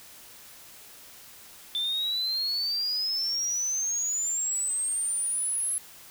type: exponential sweep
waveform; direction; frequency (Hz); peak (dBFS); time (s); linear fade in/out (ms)
sine; up; 3526 to 11000; -24; 1.75-5.78; 0
effects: tanh soft clip ceiling -24 dBFS + white hiss -49 dBFS RMS until 6.1 s